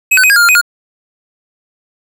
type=tone with pitch steps; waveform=square; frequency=2549 / 1512 / 2517 / 1629 / 1414 / 1397 / 2504 / 1426 Hz; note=D#7 / F#6 / D#7 / G#6 / F6 / F6 / D#7 / F6; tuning=+41 / +37 / +19 / -34 / +21 / 0 / +10 / +36 cents; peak=-6 dBFS; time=0.11-0.614 s; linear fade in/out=10 ms; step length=63 ms; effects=none